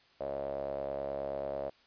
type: tone with band-pass filter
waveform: sawtooth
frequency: 69.3 Hz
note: C#2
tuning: in tune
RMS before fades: -37 dBFS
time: 0.2-1.7 s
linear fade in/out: 10 ms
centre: 590 Hz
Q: 9
effects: white hiss -64 dBFS RMS until 1.86 s + resampled to 11025 Hz